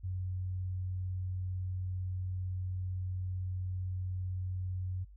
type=tone; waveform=sine; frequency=92.2 Hz; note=F#2; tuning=6 cents flat; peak=-34 dBFS; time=0.03-5.05 s; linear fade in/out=20 ms; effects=noise-tail reverb RT60 0.1 s tail -22 dB re dry + added 50 Hz sine -51 dBFS peak until 5.16 s